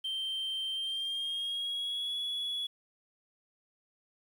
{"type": "tone with pitch glide", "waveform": "sine", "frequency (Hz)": [3136, 3381], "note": ["G7", "G#7"], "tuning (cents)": [0, 30], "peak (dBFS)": -30, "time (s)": [0.04, 2.67], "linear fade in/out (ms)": 10, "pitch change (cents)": 130, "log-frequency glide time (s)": [0.72, 2.15], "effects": ["tanh soft clip ceiling -31 dBFS", "10-bit"]}